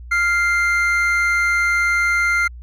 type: tone pair together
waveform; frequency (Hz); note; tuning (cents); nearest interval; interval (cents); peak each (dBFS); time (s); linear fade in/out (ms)
triangle; 1396.9 / 2093; F6 / C7; 0 / 0; perfect fifth; 700; -16; 0.11-2.48; 10
effects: added 60 Hz sine -33 dBFS peak until 2.62 s